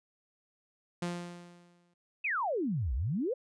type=tone with exponential decay; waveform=sawtooth; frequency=174.61 Hz; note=F3; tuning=in tune; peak=-27 dBFS; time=1.02-1.94 s; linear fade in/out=5 ms; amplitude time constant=200 ms
type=exponential two-way sweep; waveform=sine; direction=down then up; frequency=2706 to 55.2 to 560 Hz; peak=-29 dBFS; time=2.24-3.34 s; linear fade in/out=10 ms; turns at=2.94 s
effects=resampled to 22050 Hz